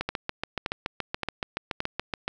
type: two click trains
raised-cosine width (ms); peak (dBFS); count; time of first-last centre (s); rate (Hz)
0.3; -12 / -12; 17 / 4; 0.01-2.28 / 0.09-1.804; 7.05 / 1.75
effects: none